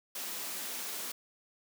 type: high-pass noise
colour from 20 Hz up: white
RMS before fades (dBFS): -39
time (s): 0.15-1.12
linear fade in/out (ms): 5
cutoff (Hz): 170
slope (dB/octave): 96
effects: none